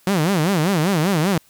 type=tone with vibrato; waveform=sawtooth; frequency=174.61 Hz; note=F3; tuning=in tune; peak=-12 dBFS; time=0.07-1.38 s; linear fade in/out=2 ms; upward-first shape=sine; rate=5.1 Hz; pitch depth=260 cents each way; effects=white hiss -55 dBFS RMS until 1.49 s